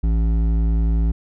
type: tone with hard clipping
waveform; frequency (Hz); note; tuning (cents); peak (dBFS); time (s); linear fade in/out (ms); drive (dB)
sine; 55.4; A1; +13; -17; 0.03-1.12; 10; 10
effects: none